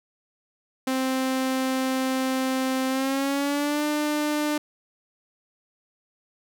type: tone with pitch glide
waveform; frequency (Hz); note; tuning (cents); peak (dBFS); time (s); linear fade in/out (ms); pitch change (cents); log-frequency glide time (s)
sawtooth; 261.6 to 298.8; C4 to D4; 0 to +30; -19; 0.87-4.58; 5; +230; 2.88-3.84
effects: none